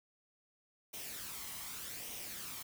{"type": "noise with flanger", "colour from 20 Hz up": "white", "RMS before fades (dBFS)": -45, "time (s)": [0.93, 2.63], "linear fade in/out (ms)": 10, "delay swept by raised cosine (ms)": [0.33, 1], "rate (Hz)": 0.84, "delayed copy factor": 0.5, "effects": []}